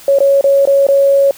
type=tone with dropouts; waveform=sine; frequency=554.4 Hz; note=C#5; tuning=in tune; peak=-6 dBFS; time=0.08-1.31 s; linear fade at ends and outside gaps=2 ms; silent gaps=0.187-0.204 / 0.411-0.441 / 0.654-0.673 / 0.868-0.886 s; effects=white hiss -37 dBFS RMS until 1.37 s